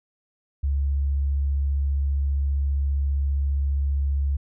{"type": "tone with vibrato", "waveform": "sine", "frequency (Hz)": 69.8, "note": "C#2", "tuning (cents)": 13, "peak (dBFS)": -20, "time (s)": [0.63, 4.37], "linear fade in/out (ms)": 10, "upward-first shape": "sine", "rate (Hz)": 15, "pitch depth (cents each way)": 9, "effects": []}